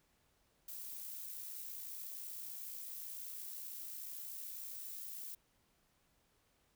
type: noise with amplitude modulation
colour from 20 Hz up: violet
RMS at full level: -45 dBFS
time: 0.68-5.35 s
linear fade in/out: 5 ms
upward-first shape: sine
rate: 60 Hz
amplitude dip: 40%
effects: pink hiss -75 dBFS RMS until 6.75 s